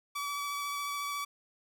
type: tone with vibrato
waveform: sawtooth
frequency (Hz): 1146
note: D6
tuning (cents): -43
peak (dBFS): -30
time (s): 0.15-1.25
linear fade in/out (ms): 10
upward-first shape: sine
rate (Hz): 14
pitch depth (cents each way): 13
effects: 12-bit